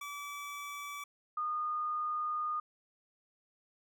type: tone pair in turn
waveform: 25% pulse / sine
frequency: 1152 / 1225.1 Hz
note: D6 / D#6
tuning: -34 / -27 cents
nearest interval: minor second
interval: 107 cents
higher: second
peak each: -37 / -32 dBFS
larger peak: second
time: 0.01-1.04 / 1.37-2.6 s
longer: second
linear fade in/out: 5 ms
effects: none